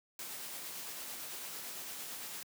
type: noise with tremolo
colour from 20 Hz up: white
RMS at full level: -43 dBFS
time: 0.19-2.43 s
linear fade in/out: 2 ms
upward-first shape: triangle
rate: 8.9 Hz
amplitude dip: 25%
effects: high-pass 150 Hz 12 dB/octave